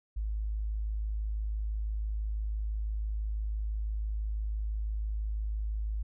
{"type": "tone", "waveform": "sine", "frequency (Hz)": 53, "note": "G#1", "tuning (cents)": 36, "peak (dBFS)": -30, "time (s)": [0.16, 6.03], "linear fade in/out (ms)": 10, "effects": []}